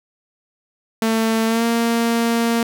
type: tone with pitch glide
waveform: sawtooth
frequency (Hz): 223.8 to 232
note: A3 to A#3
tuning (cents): +30 to -8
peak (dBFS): -12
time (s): 1.02-2.63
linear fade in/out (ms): 2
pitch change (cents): +62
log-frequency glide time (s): 1.46-1.64
effects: none